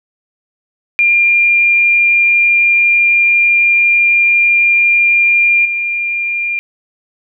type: tone with level steps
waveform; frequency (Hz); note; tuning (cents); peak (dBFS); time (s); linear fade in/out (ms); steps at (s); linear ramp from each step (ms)
sine; 2398; D7; +36; -7 / -14; 0.99-6.59; 0; 5.65; 5
effects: none